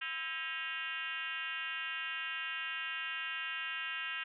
sine tone with frequency modulation, 2197 Hz, C#7, 16 cents flat, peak -36 dBFS, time 0.01-4.24 s, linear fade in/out 10 ms, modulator 295 Hz, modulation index 2.9, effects none

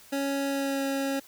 25% pulse tone with pitch glide, 277.2 to 273.7 Hz, C#4 to C#4, 0 to -22 cents, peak -23 dBFS, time 0.12-1.2 s, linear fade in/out 10 ms, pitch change -22 cents, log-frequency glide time 0.47-0.83 s, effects white hiss -53 dBFS RMS until 1.27 s

